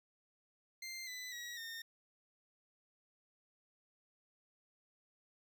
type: tone with pitch steps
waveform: 20% pulse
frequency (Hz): 2093 / 2001 / 1912.6 / 1828.4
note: C7 / B6 / A#6 / A#6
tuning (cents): 0 / +22 / +44 / -34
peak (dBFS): -39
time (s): 0.82-1.82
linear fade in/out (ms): 5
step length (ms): 250
effects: none